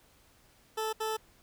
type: tone bursts at uneven times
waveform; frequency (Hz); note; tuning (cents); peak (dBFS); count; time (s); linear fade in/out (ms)
20% pulse; 438.1; A4; -7; -26; 2; 0.77-0.93 / 1-1.17; 10
effects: pink hiss -63 dBFS RMS until 1.42 s